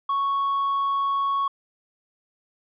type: tone with hard clipping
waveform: triangle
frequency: 1108.7 Hz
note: C#6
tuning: in tune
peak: -20 dBFS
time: 0.09-1.48 s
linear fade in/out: 5 ms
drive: 1 dB
effects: resampled to 8000 Hz